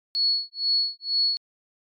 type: tone with tremolo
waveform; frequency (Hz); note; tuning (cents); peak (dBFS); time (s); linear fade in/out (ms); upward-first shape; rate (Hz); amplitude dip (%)
sine; 4380; C#8; -22; -18; 0.15-1.37; 0; sine; 2.1; 100
effects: MP3 96 kbps